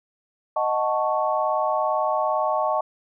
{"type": "chord", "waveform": "sine", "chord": "D# half-diminished seventh", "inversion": "none", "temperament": "equal", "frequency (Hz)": [622.3, 740, 880, 1108.7], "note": ["D#5", "F#5", "A5", "C#6"], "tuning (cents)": [0, 0, 0, 0], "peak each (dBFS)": [-24, -27, -26, -26], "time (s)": [0.56, 2.81], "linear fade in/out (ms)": 5, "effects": []}